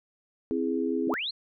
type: chord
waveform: sine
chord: C augmented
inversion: none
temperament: equal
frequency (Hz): 261.6 / 329.6 / 415.3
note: C4 / E4 / G#4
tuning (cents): 0 / 0 / 0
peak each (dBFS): -29 / -30 / -30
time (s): 0.51-1.14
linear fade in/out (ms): 0
type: linear sweep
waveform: sine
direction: up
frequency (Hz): 87.31 to 4380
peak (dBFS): -29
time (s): 1.07-1.31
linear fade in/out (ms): 10
effects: none